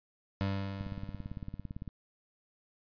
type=tone with exponential decay; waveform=25% pulse; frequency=98 Hz; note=G2; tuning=in tune; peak=-25 dBFS; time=0.41-1.89 s; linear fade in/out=0 ms; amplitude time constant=320 ms
type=click train; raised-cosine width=5 ms; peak=-27 dBFS; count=20; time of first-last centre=0.81-1.877 s; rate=17.8 Hz
effects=resampled to 11025 Hz